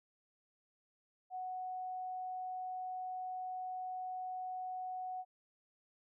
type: tone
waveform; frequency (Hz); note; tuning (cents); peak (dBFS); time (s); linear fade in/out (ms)
sine; 740; F#5; 0; -39; 1.3-5.25; 50
effects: none